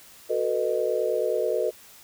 sine chord, B dominant seventh, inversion second, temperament just, 370.4 / 444.5 / 493.9 / 617.4 Hz, F#4 / A4 / B4 / D#5, +2 / +18 / 0 / -14 cents, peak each -30 / -27 / -27 / -28 dBFS, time 0.29-1.71 s, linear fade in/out 20 ms, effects white hiss -50 dBFS RMS until 2.03 s

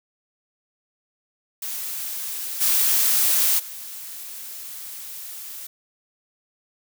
blue noise with level steps, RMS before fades -30 / -19 / -36 dBFS, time 1.62-5.67 s, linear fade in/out 5 ms, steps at 2.6 / 3.58 s, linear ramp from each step 20 ms, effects none

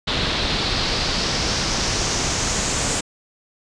pink noise with low-pass filter sweep, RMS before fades -22 dBFS, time 0.07-3.01 s, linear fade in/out 10 ms, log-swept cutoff 3800 to 7500 Hz, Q 3, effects resampled to 22050 Hz

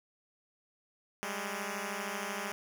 5% pulse beating tone pair, 196 / 209 Hz, G3 / G#3, 0 / +11 cents, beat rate 13 Hz, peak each -27 dBFS, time 1.23-2.52 s, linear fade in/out 0 ms, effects none

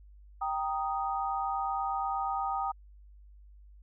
sine chord, Eb major, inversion first, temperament equal, 784 / 932.3 / 1244.5 Hz, G5 / Bb5 / Eb6, 0 / 0 / 0 cents, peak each -32 / -36 / -34 dBFS, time 0.41-2.72 s, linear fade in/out 10 ms, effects added 50 Hz sine -51 dBFS peak until 3.82 s

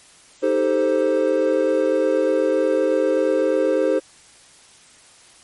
triangle chord, A half-diminished seventh, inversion second, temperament equal with one note detuned, 312.2 / 392 / 440 / 523.3 Hz, Eb4 / G4 / A4 / C5, +6 / 0 / 0 / 0 cents, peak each -21 / -21 / -21 / -17 dBFS, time 0.42-4 s, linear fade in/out 20 ms, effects white hiss -49 dBFS RMS until 5.43 s + MP3 48 kbps

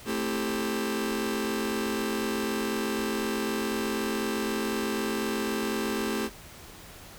sawtooth chord, A minor seventh, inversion none, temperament just, 220 / 264 / 330 / 396 Hz, A3 / C4 / E4 / G4, 0 / +16 / +2 / +18 cents, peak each -27 / -31 / -31 / -28 dBFS, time 0.05-6.3 s, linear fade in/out 50 ms, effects pink hiss -47 dBFS RMS until 7.18 s

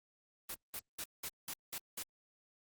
white noise bursts, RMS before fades -42 dBFS, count 7, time 0.49-2.029 s, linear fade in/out 5 ms, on 57 ms, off 190 ms, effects Opus 24 kbps

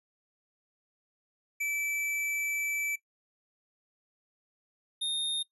square tone pair in turn, 2315 / 3675 Hz, D7 / A#7, -25 / -25 cents, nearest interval minor sixth, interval 800 cents, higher second, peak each -30 / -30 dBFS, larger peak neither, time 1.6-2.96 / 5.01-5.43 s, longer first, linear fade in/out 10 ms, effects noise-tail reverb RT60 0.1 s tail -19 dB re dry + resampled to 32000 Hz

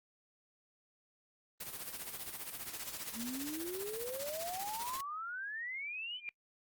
white noise with tremolo, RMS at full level -41 dBFS, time 1.6-5.01 s, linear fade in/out 5 ms, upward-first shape sine, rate 15 Hz, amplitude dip 65%
sine exponential sweep, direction up, 220 to 3122 Hz, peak -39 dBFS, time 3.14-6.21 s, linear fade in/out 50 ms
sine tone with exponential growth, 2403 Hz, D7, 39 cents sharp, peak -35 dBFS, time 6.12-6.29 s, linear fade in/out 0 ms, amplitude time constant 35 ms
effects noise-tail reverb RT60 0.1 s tail -24 dB re dry + Opus 32 kbps

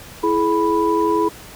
sine tone cluster, 332.1 / 423.8 / 988 Hz, E4 / G#4 / B5, +13 / +35 / 0 cents, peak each -19 dBFS, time 0.23-1.29 s, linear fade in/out 10 ms, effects pink hiss -39 dBFS RMS until 1.55 s

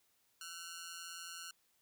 10% pulse ring-modulated tone, 1426 Hz, F6, 36 cents sharp, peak -35 dBFS, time 0.41-1.51 s, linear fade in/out 2 ms, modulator 85.2 Hz, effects white hiss -75 dBFS RMS until 1.81 s

